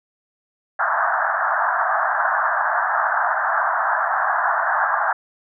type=band-pass noise; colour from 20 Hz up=white; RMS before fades=-20 dBFS; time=0.79-5.13 s; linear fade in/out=5 ms; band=640 to 1700 Hz; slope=96 dB/octave; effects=none